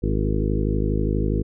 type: harmonic tone with a mistuned harmonic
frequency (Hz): 52.3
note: G#1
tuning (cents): +13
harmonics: 1 / 2 / 3 / 4 / 5 / 6 / 7 / 8 / 9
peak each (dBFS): -23 / -26 / -28 / -29 / -30 / -31 / -31 / -32 / -33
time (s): 0.02-1.43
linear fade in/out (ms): 20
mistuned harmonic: 7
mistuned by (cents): -30
effects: none